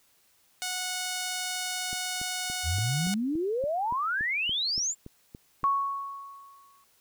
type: tone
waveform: 5% pulse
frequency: 734 Hz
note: F#5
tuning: 14 cents flat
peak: -19 dBFS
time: 0.62-3.14 s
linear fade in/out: 0 ms
type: click train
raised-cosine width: 3 ms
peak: -29 dBFS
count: 14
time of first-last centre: 1.93-5.634 s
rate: 3.51 Hz
type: exponential sweep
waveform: sine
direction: up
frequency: 75.1 to 7480 Hz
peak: -26 dBFS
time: 2.63-4.95 s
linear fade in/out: 50 ms
type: tone with exponential decay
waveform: sine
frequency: 1108.7 Hz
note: C#6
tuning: in tune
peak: -20 dBFS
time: 5.64-6.84 s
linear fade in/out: 0 ms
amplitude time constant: 260 ms
effects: white hiss -65 dBFS RMS until 7 s